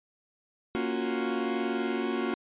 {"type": "chord", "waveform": "40% pulse", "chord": "Gb major seventh", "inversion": "first", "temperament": "equal", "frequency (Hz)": [233.1, 277.2, 349.2, 370], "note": ["Bb3", "Db4", "F4", "Gb4"], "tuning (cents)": [0, 0, 0, 0], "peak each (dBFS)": [-32, -34, -33, -32], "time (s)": [0.75, 2.34], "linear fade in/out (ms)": 0, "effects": ["resampled to 8000 Hz"]}